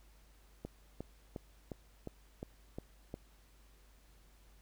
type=click train; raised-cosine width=2 ms; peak=-28 dBFS; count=8; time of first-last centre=0.65-3.141 s; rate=2.81 Hz; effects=added 50 Hz sine -61 dBFS peak until 4.61 s + pink hiss -68 dBFS RMS until 4.61 s